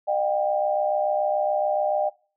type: tone cluster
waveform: sine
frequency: 606 / 726 / 793 Hz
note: D#5 / F#5 / G5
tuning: -46 / -33 / +20 cents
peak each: -23 / -28 / -25 dBFS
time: 0.07-2.1 s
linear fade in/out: 20 ms
effects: noise-tail reverb RT60 0.4 s tail -23 dB re dry